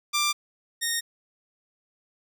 10% pulse tone pair in turn, 1184 / 1851.6 Hz, D6 / A#6, +14 / -12 cents, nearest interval minor sixth, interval 774 cents, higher second, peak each -14 / -16 dBFS, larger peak first, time 0.13-0.33 / 0.81-1.01 s, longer neither, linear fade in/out 20 ms, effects none

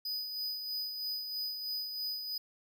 square tone with tremolo, 4978 Hz, D#8, in tune, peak -34 dBFS, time 0.05-2.38 s, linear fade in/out 5 ms, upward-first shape sine, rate 3.1 Hz, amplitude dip 45%, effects none

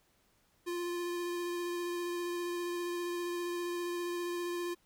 square tone with vibrato, 349.2 Hz, F4, in tune, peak -35 dBFS, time 0.66-4.75 s, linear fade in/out 20 ms, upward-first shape sine, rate 15 Hz, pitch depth 11 cents each way, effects pink hiss -71 dBFS RMS until 4.85 s

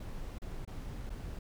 brown noise with dropouts, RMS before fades -41 dBFS, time 0-1.39 s, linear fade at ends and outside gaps 5 ms, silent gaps 0.385-0.418 / 0.651-0.675 / 1.096-1.101 s, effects none

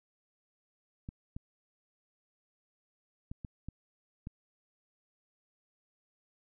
clicks, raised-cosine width 5 ms, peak -28 dBFS, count 6, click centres 1.089 / 1.365 / 3.315 / 3.448 / 3.686 / 4.271 s, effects none

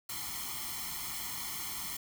white noise with comb filter, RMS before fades -39 dBFS, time 0.09-1.97 s, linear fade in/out 5 ms, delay 0.94 ms, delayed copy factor +0.9, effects none

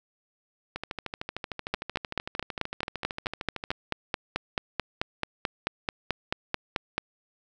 two click trains, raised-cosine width 0.3 ms, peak -17 / -10 dBFS, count 40 / 25, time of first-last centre 0.76-3.715 / 1.74-6.98 s, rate 13.2 / 4.58 Hz, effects none

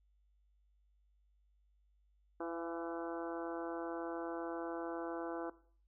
harmonic tone with a mistuned harmonic, 167.4 Hz, E3, 27 cents sharp, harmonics 2 / 3 / 4 / 5 / 6 / 7 / 8 / 9, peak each -41 / -45 / -47 / -49 / -51 / -52 / -53 / -54 dBFS, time 2.4-5.5 s, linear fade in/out 5 ms, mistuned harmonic 4, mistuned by +22 cents, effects noise-tail reverb RT60 0.5 s tail -18 dB re dry + added 50 Hz sine -69 dBFS peak until 5.87 s

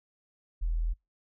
sine tone, 41 Hz, E1, 9 cents flat, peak -26 dBFS, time 0.61-0.94 s, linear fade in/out 20 ms, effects noise-tail reverb RT60 0.2 s tail -26 dB re dry

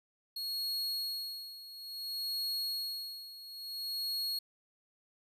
45% pulse tone with tremolo, 4310 Hz, C#8, 49 cents flat, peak -32 dBFS, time 0.36-4.39 s, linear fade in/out 5 ms, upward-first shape sine, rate 0.58 Hz, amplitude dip 80%, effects resampled to 32000 Hz

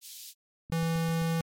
pink high-pass noise, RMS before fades -45 dBFS, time 0.01-0.34 s, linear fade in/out 50 ms, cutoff 3500 Hz, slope 24 dB/octave
click train, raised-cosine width 5 ms, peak -32 dBFS, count 5, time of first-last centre 0.7-1.218 s, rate 7.72 Hz
square tone, 164.81 Hz, E3, in tune, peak -27 dBFS, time 0.72-1.41 s, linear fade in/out 2 ms
effects MP3 64 kbps

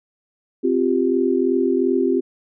sine chord, C suspended fourth, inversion none, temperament equal, 261.6 / 349.2 / 392 Hz, C4 / F4 / G4, 0 / 0 / 0 cents, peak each -20 dBFS, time 0.63-2.21 s, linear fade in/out 20 ms, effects none

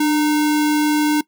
sine tone with sample-and-hold, 298.8 Hz, D4, 30 cents sharp, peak -13 dBFS, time 0-1.21 s, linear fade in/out 5 ms, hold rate 1225 Hz, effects noise-tail reverb RT60 0.1 s tail -20 dB re dry

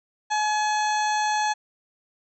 harmonic tone with a mistuned harmonic, 849 Hz, G#5, 38 cents sharp, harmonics 1 / 2 / 3 / 4 / 5 / 7 / 8 / 9, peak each -22 / -29 / -36 / -37 / -36 / -38 / -39 / -44 dBFS, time 0.3-1.54 s, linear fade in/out 20 ms, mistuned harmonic 8, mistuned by -76 cents, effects none

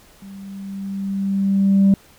sine tone with level ramp, 196 Hz, G3, in tune, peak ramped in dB -35 to -7 dBFS, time 0.22-1.94 s, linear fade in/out 2 ms, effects tanh soft clip ceiling -8 dBFS + pink hiss -50 dBFS RMS until 2.18 s

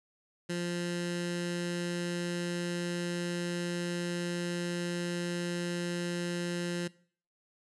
15% pulse tone with notch filter, 174.3 Hz, F3, 3 cents flat, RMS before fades -34 dBFS, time 0.49-6.88 s, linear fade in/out 10 ms, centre 730 Hz, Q 0.93, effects noise-tail reverb RT60 0.5 s tail -21 dB re dry + resampled to 24000 Hz

